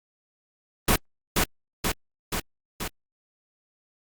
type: noise with echo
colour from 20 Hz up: pink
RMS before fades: -19 dBFS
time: 0.88-0.96 s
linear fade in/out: 5 ms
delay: 480 ms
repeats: 4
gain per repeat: -3 dB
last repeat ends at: 2.88 s
effects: Opus 24 kbps